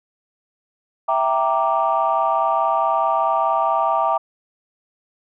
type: chord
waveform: sine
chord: E half-diminished seventh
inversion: none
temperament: equal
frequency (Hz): 659.3 / 784 / 932.3 / 1174.7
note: E5 / G5 / Bb5 / D6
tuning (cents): 0 / 0 / 0 / 0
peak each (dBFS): -21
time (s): 1.08-4.18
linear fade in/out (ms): 10
effects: tanh soft clip ceiling -7 dBFS